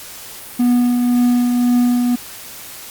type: tone with tremolo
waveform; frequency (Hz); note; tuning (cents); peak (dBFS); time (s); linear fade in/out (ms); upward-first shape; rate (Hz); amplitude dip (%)
triangle; 244.1; B3; -20; -8; 0.59-2.16; 10; triangle; 1.9; 35
effects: white hiss -34 dBFS RMS until 2.9 s + Opus 48 kbps